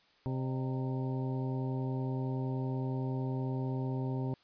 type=harmonic tone with a mistuned harmonic; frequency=130.81 Hz; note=C3; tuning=in tune; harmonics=1 / 2 / 3 / 4 / 5 / 6 / 7; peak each=-33 / -38 / -42 / -48 / -49 / -51 / -48 dBFS; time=0.26-4.34 s; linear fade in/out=0 ms; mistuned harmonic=5; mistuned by=-110 cents; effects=white hiss -66 dBFS RMS until 4.43 s + resampled to 11025 Hz